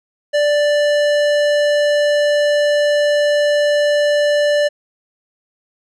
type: tone with tanh clipping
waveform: sine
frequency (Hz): 587.3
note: D5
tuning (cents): 0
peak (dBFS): -14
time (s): 0.33-4.69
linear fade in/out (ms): 20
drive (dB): 18
effects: none